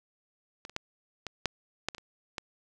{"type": "clicks", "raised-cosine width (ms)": 0.2, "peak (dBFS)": [-24, -30, -15, -19, -10, -12, -23, -28, -17], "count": 9, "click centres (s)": [0.651, 0.696, 0.764, 1.267, 1.457, 1.886, 1.948, 1.982, 2.382], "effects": []}